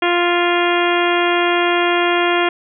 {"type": "harmonic tone with a mistuned harmonic", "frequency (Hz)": 349.2, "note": "F4", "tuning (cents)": 0, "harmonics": [1, 2, 3, 4, 5, 6, 7, 8, 9], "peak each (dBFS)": [-17, -20, -22, -23, -24, -25, -25, -26, -27], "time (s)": [0.02, 2.49], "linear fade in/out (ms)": 5, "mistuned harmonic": 9, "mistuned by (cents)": 73, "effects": []}